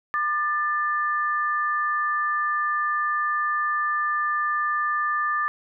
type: tone pair together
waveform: sine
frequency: 1200.1 / 1760 Hz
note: D6 / A6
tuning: +37 / 0 cents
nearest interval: perfect fifth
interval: 663 cents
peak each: -23 / -26 dBFS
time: 0.14-5.48 s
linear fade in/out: 0 ms
effects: none